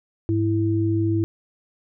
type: tone pair together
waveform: sine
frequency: 103.31 / 329.6 Hz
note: G#2 / E4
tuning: -9 / 0 cents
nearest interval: octave + minor sixth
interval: 2009 cents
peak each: -21 dBFS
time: 0.29-1.24 s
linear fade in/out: 0 ms
effects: none